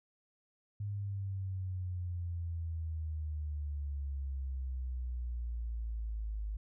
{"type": "exponential sweep", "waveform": "sine", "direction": "down", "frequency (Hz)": [103.1, 51.6], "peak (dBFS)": -35, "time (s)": [0.8, 6.57], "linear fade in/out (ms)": 5, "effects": []}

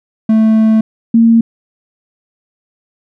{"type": "tone pair in turn", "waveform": ["triangle", "sine"], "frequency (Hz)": [220, 229], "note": ["A3", "A#3"], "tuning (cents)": [0, -31], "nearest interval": "minor second", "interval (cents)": 69, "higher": "second", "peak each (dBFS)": -4, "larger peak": "neither", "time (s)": [[0.29, 0.81], [1.14, 1.41]], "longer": "first", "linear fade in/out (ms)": 5, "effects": []}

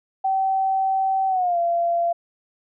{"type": "tone with pitch glide", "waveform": "sine", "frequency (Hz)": [769, 685.1], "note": ["G5", "F5"], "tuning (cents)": [-33, -33], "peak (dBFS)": -18, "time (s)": [0.24, 2.13], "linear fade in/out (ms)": 10, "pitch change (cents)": -200, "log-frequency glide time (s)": [1.28, 1.58], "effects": []}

